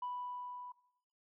sine tone with level ramp, 987.8 Hz, B5, in tune, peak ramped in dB -36 to -46 dBFS, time 0.02-0.72 s, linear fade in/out 5 ms, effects noise-tail reverb RT60 0.7 s tail -17 dB re dry + tanh soft clip ceiling -34 dBFS

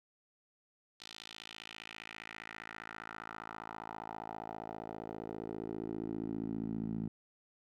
10% pulse tone with band-pass filter sweep, 55 Hz, A1, in tune, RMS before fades -43 dBFS, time 1-7.08 s, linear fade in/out 5 ms, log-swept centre 4100 to 200 Hz, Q 2.4, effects none

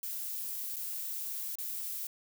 violet noise with dropouts, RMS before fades -38 dBFS, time 0.03-2.07 s, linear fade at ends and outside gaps 2 ms, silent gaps 0.761-0.766 / 1.555-1.585 s, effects none

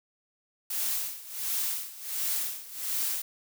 blue noise with tremolo, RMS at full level -29 dBFS, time 0.7-3.22 s, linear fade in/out 5 ms, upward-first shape sine, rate 1.4 Hz, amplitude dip 85%, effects none

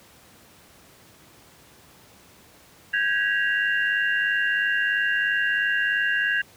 sine tone cluster, 1550 / 1653 / 1921 / 2782 Hz, G6 / G#6 / B6 / F7, -20 / -9 / -48 / -7 cents, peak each -28 / -22 / -30 / -30 dBFS, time 2.93-6.42 s, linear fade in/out 10 ms, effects pink hiss -52 dBFS RMS until 6.56 s + high-pass 80 Hz 12 dB/octave

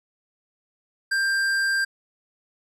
sine tone with hard clipping, 1586 Hz, G6, 20 cents sharp, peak -22 dBFS, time 1.11-1.85 s, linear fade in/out 10 ms, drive 11 dB, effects none

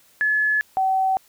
sine tone pair in turn, 1712 / 762.6 Hz, A6 / G5, -48 / -48 cents, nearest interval octave + major second, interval 1400 cents, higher first, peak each -17 dBFS, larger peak neither, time 0.21-0.61 / 0.77-1.17 s, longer neither, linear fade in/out 0 ms, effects white hiss -56 dBFS RMS until 1.28 s

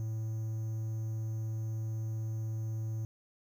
triangle tone with quantisation, 110.5 Hz, A2, 8 cents sharp, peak -31 dBFS, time 0-3.05 s, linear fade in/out 0 ms, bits 10, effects none

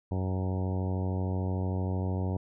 harmonic tone with a mistuned harmonic, 93.2 Hz, F#2, 13 cents sharp, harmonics 1 / 2 / 3 / 4 / 5 / 6 / 7 / 8 / 9 / 10, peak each -29 / -35 / -39 / -41 / -43 / -45 / -46 / -47 / -48 / -49 dBFS, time 0.11-2.37 s, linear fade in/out 5 ms, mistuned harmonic 9, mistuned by +15 cents, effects none

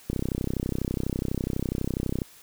click train, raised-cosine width 3 ms, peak -14 dBFS, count 69, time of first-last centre 0.1-2.218 s, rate 32.1 Hz, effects white hiss -52 dBFS RMS until 2.42 s

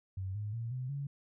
sine tone with pitch steps, 95 / 104.8 / 115.62 / 127.54 / 140.7 Hz, F#2 / G#2 / A#2 / C3 / C#3, +46 / +16 / -14 / -44 / +26 cents, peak -35 dBFS, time 0.17-1.07 s, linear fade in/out 5 ms, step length 180 ms, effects none

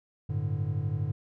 triangle chord, G suspended second, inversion none, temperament just, 98 / 110.25 / 147 Hz, G2 / A2 / D3, 0 / +4 / +2 cents, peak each -30 dBFS, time 0.29-1.12 s, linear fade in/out 10 ms, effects none

